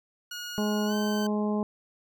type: tone with pitch glide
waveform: 15% pulse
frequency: 1443 to 1537.7 Hz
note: F#6 to G6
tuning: -44 to -34 cents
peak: -29 dBFS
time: 0.31-1.27 s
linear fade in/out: 5 ms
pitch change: +110 cents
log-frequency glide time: 0.86-0.94 s
type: harmonic tone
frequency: 210 Hz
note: G#3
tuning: 19 cents sharp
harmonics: 1 / 2 / 3 / 4 / 5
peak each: -26 / -32 / -36 / -38 / -40 dBFS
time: 0.58-1.63 s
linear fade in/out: 0 ms
effects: none